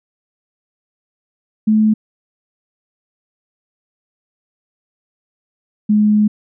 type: tone pair in turn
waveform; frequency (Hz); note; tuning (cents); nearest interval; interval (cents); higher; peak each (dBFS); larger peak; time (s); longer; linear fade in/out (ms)
sine; 216 / 210.8; A3 / G#3; -32 / +26; unison; 42; first; -9; neither; 1.67-1.94 / 5.89-6.28; second; 10
effects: none